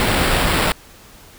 pink noise with sample-and-hold, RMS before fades -17 dBFS, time 0-0.72 s, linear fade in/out 0 ms, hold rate 6300 Hz, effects pink hiss -44 dBFS RMS until 1.38 s

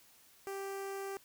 sawtooth tone with notch filter, 392 Hz, G4, in tune, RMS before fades -41 dBFS, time 0.47-1.17 s, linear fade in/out 0 ms, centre 3700 Hz, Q 1.2, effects white hiss -63 dBFS RMS until 1.24 s

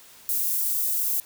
white high-pass noise, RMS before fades -25 dBFS, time 0.29-1.2 s, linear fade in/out 0 ms, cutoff 12000 Hz, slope 12 dB/octave, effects white hiss -50 dBFS RMS until 1.25 s

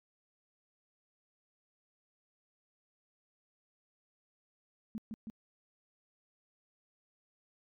sine tone with echo, 220 Hz, A3, in tune, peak -36 dBFS, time 4.95-4.98 s, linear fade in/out 0 ms, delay 160 ms, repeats 2, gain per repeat -2 dB, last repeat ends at 5.3 s, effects MP3 96 kbps

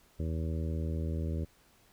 harmonic tone, 80.4 Hz, E2, 43 cents flat, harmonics 1 / 2 / 3 / 4 / 5 / 6 / 7, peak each -32 / -38 / -42 / -44 / -46 / -48 / -49 dBFS, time 0.19-1.45 s, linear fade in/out 10 ms, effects pink hiss -64 dBFS RMS until 1.92 s

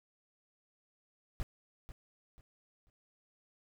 brown noise with echo, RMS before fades -35 dBFS, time 1.4-1.43 s, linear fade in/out 0 ms, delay 490 ms, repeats 3, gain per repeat -11 dB, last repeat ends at 2.9 s, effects none

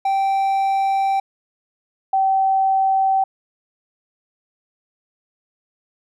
triangle / sine tone pair in turn, 780 / 771 Hz, G5 / G5, -9 / -29 cents, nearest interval unison, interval 20 cents, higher first, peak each -14 dBFS, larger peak neither, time 0.05-1.2 / 2.13-3.24 s, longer first, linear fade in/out 5 ms, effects none

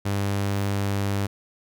sawtooth tone, 99.9 Hz, G2, 33 cents sharp, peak -19 dBFS, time 0.05-1.27 s, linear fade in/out 10 ms, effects none

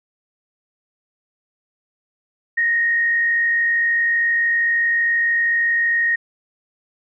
sine tone with frequency modulation, 1864.7 Hz, A#6, in tune, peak -15 dBFS, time 2.57-6.16 s, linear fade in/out 10 ms, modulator 52.9 Hz, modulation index 0.41, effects none

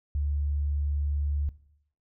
sine tone, 72.4 Hz, D2, 24 cents flat, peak -25 dBFS, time 0.15-1.49 s, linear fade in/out 0 ms, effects noise-tail reverb RT60 0.7 s tail -18 dB re dry

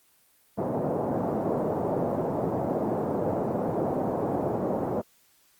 white band-pass noise, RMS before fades -28 dBFS, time 0.57-5.02 s, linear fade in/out 20 ms, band 110 to 710 Hz, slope 24 dB/octave, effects white hiss -63 dBFS RMS until 5.59 s + Opus 24 kbps

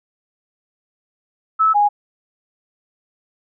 sine tone pair in turn, 1304 / 824.7 Hz, E6 / G#5, -19 / -12 cents, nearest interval minor sixth, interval 793 cents, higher first, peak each -11 dBFS, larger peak neither, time 1.59-1.74 / 1.74-1.89 s, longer neither, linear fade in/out 20 ms, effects none

